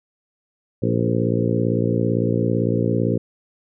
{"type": "harmonic tone with a mistuned harmonic", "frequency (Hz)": 57.8, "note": "A#1", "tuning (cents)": -14, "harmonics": [2, 3, 4, 5, 6, 7, 8, 9], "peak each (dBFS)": [-22, -24, -25, -26, -27, -27, -28, -29], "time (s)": [0.82, 3.18], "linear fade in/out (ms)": 10, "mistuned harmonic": 8, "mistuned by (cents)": 22, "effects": []}